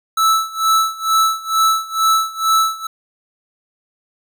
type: tone with tremolo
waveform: square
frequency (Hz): 1313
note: E6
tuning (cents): -7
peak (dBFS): -11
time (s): 0.17-2.87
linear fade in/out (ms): 5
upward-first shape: sine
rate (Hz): 2.2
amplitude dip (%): 90
effects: none